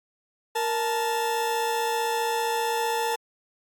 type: tone pair together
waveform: 40% pulse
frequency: 465.8 / 876.3 Hz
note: A#4 / A5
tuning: -1 / -7 cents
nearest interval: major seventh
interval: 1094 cents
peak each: -27 / -25 dBFS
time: 0.55-3.16 s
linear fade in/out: 10 ms
effects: AAC 64 kbps